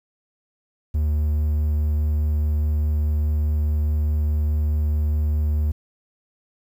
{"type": "tone", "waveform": "triangle", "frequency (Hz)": 75.4, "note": "D2", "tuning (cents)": 46, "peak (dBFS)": -16, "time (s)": [0.94, 5.72], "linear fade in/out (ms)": 10, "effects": ["9-bit"]}